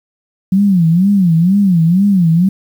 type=tone with vibrato; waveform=sine; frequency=181.7 Hz; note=F#3; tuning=31 cents flat; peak=-7 dBFS; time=0.52-2.49 s; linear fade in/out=5 ms; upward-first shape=sine; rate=2.1 Hz; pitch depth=200 cents each way; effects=7-bit